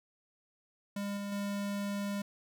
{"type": "tone with level steps", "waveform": "square", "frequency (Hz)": 201.7, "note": "G3", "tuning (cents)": 50, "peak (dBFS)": [-35, -37, -34], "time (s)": [0.96, 2.22], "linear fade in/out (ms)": 5, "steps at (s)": [1.17, 1.32], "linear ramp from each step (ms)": 2, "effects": []}